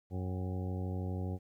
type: harmonic tone with a mistuned harmonic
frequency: 92.5 Hz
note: F#2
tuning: in tune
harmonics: 1 / 2 / 3 / 4 / 5 / 6 / 8 / 9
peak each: -35 / -41 / -45 / -47 / -49 / -51 / -53 / -54 dBFS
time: 0.1-1.39 s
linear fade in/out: 50 ms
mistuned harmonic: 9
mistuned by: -55 cents
effects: 12-bit